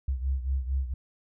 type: beating tone pair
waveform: sine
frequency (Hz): 65.41 / 69.81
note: C2 / C#2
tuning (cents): 0 / +13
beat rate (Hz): 4.4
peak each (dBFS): -27 / -32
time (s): 0.08-0.94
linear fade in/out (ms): 5
effects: none